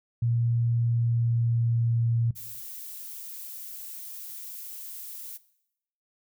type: tone with pitch glide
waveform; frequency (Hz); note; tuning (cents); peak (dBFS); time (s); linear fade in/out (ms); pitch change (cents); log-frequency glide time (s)
sine; 117.7 to 116.48; A#2 to A#2; +17 to -1; -22; 0.22-2.31; 5; -18; 0.72-2.01
type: noise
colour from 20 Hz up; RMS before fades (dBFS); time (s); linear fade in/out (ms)
violet; -40; 2.35-5.38; 20
effects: noise-tail reverb RT60 0.8 s tail -18 dB re dry